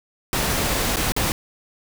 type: noise with dropouts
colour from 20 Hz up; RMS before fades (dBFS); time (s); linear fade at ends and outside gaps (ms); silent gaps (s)
pink; -22; 0.33-1.32; 1; 0.96-0.968 / 1.121-1.164
effects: none